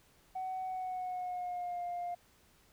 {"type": "tone with pitch glide", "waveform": "sine", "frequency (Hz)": [750, 703.8], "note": ["F#5", "F5"], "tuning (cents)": [23, 13], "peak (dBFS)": -34, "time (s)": [0.35, 2.15], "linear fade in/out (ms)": 10, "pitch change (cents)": -110, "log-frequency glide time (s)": [0.63, 1.83], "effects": ["tanh soft clip ceiling -33 dBFS", "pink hiss -66 dBFS RMS until 2.72 s"]}